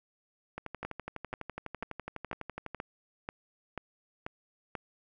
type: two click trains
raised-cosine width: 0.5 ms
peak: -23 / -21 dBFS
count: 27 / 9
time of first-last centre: 0.58-2.747 / 0.85-4.752 s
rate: 12 / 2.05 Hz
effects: none